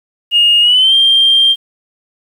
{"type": "tone with pitch glide", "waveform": "sine", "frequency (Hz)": [2850, 3181], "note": ["F7", "G7"], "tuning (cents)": [34, 25], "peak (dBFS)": -5, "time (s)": [0.31, 1.56], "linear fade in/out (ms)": 50, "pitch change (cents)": 191, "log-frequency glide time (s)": [0.61, 0.94], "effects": ["tanh soft clip ceiling -1 dBFS", "7-bit"]}